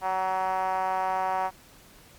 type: tone with band-pass filter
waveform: 5% pulse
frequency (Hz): 187.8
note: F#3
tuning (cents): +26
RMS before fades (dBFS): -27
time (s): 0.01-1.51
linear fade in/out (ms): 50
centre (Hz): 820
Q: 4.4
effects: pink hiss -53 dBFS RMS until 2.18 s + MP3 96 kbps